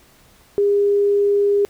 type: tone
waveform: sine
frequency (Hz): 405.4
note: G#4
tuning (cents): -42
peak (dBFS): -13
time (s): 0.58-1.65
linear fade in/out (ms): 0
effects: pink hiss -52 dBFS RMS until 1.69 s